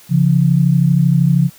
sine tone pair together, 138.6 / 171.43 Hz, C#3 / F3, 0 / -32 cents, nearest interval major third, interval 368 cents, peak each -12 dBFS, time 0.09-1.5 s, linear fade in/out 50 ms, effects white hiss -44 dBFS RMS until 1.58 s

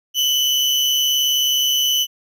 35% pulse tone pair together, 2982 / 3121 Hz, F#7 / G7, +13 / -8 cents, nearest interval minor second, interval 79 cents, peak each -14 / -24 dBFS, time 0.14-2.07 s, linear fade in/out 50 ms, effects none

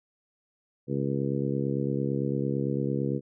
harmonic tone, 68.9 Hz, C#2, 10 cents flat, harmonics 2 / 3 / 4 / 5 / 6 / 7, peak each -30 / -32 / -33 / -34 / -35 / -35 dBFS, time 0.87-3.21 s, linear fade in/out 50 ms, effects none

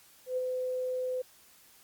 sine tone with ADSR envelope, 508 Hz, B4, 49 cents sharp, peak -27 dBFS, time 0.26-1.22 s, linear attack 110 ms, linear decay 25 ms, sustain -3 dB, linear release 8 ms, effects white hiss -59 dBFS RMS until 1.83 s + Opus 48 kbps

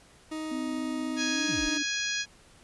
40% pulse tone, 312.7 Hz, D#4, 9 cents sharp, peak -32 dBFS, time 0.31-1.78 s, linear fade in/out 10 ms
sine tone with pitch glide, 256.4 to 291.1 Hz, C4 to D4, -35 to -15 cents, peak -32 dBFS, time 0.51-1.83 s, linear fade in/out 10 ms, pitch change +220 cents, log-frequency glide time 1.3-1.45 s
harmonic tone, 830.6 Hz, G#5, in tune, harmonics 2 / 3 / 4 / 5 / 6 / 7 / 8, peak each -33 / -35 / -36 / -37 / -38 / -38 / -39 dBFS, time 1.16-2.26 s, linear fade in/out 50 ms
sine exponential sweep, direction down, 233.1 to 30 Hz, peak -36 dBFS, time 1.48-1.69 s, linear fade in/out 10 ms
effects pink hiss -57 dBFS RMS until 2.63 s + resampled to 24000 Hz

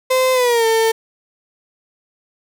35% pulse tone with pitch glide, 516 to 449.2 Hz, C5 to A4, -24 to +36 cents, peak -11 dBFS, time 0.1-0.92 s, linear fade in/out 10 ms, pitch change -240 cents, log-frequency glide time 0.33-0.66 s, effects none

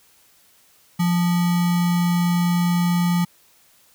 sine tone with sample-and-hold, 174.61 Hz, F3, in tune, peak -16 dBFS, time 0.99-3.25 s, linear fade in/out 10 ms, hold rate 1050 Hz, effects white hiss -56 dBFS RMS until 3.94 s

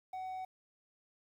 triangle tone with quantisation, 749 Hz, F#5, 21 cents sharp, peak -37 dBFS, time 0.13-0.45 s, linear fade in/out 5 ms, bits 11, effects none

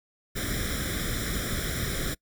pink noise with comb filter, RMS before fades -30 dBFS, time 0.35-2.15 s, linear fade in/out 20 ms, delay 0.55 ms, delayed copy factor +0.95, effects noise-tail reverb RT60 0.1 s tail -25 dB re dry

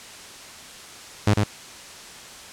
sawtooth tone with echo, 104.2 Hz, G#2, 6 cents sharp, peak -11 dBFS, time 1.27-1.34 s, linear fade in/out 5 ms, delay 100 ms, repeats 1, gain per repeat -3 dB, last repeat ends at 1.44 s, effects white hiss -41 dBFS RMS until 2.52 s + low-pass 8000 Hz 12 dB/octave

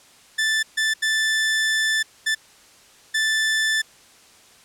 sawtooth tone bursts at uneven times, 1760 Hz, A6, in tune, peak -15 dBFS, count 5, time 0.38-0.63 / 0.77-0.94 / 1.02-2.03 / 2.26-2.35 / 3.14-3.82 s, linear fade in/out 10 ms, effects white hiss -51 dBFS RMS until 4.64 s + low-pass 9000 Hz 12 dB/octave

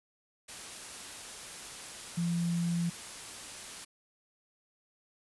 sine tone in noise, 171.3 Hz, F3, 33 cents flat, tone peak -28 dBFS, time 2.17-2.9 s, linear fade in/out 10 ms, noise white, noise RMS -44 dBFS, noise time 0.48-3.85 s, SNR +13 dB, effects resampled to 24000 Hz

